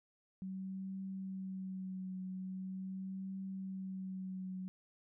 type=tone with vibrato; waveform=sine; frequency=189 Hz; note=F#3; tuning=37 cents sharp; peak=-40 dBFS; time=0.42-4.68 s; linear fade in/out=0 ms; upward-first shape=triangle; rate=0.42 Hz; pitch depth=27 cents each way; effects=none